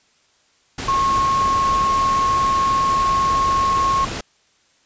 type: tone in noise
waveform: sine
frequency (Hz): 1087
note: C#6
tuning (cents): -34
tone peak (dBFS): -15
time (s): 0.88-4.05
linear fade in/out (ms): 5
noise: pink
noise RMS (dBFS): -27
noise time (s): 0.78-4.21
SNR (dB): +9
effects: white hiss -59 dBFS RMS until 4.85 s + resampled to 16000 Hz